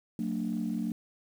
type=chord; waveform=sine; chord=Gb augmented; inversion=none; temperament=equal with one note detuned; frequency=185 / 227.6 / 293.7 Hz; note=Gb3 / Bb3 / D4; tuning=0 / -41 / 0 cents; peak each=-34 / -31 / -36 dBFS; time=0.19-0.92 s; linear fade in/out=2 ms; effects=tanh soft clip ceiling -22 dBFS + 9-bit